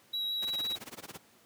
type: tone with vibrato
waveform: triangle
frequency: 3873 Hz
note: B7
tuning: 35 cents flat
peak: -30 dBFS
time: 0.13-0.76 s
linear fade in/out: 10 ms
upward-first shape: triangle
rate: 6 Hz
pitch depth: 15 cents each way
type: noise with tremolo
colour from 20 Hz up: pink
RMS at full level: -42 dBFS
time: 0.42-1.18 s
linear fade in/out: 0 ms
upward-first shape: sine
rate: 18 Hz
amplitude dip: 100%
effects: pink hiss -62 dBFS RMS until 1.45 s + high-pass 150 Hz 12 dB/octave